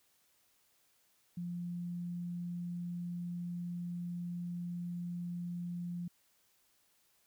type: tone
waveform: sine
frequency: 174.6 Hz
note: F3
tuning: in tune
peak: -37 dBFS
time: 1.37-6.08 s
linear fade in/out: 5 ms
effects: white hiss -72 dBFS RMS until 7.26 s